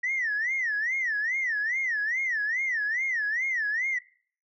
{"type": "tone with vibrato", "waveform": "sine", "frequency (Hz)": 1892, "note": "A#6", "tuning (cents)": 25, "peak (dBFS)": -24, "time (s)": [0.03, 3.99], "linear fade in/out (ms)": 10, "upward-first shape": "sine", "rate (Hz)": 2.4, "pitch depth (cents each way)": 220, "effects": ["noise-tail reverb RT60 0.5 s tail -22 dB re dry", "tanh soft clip ceiling -21 dBFS"]}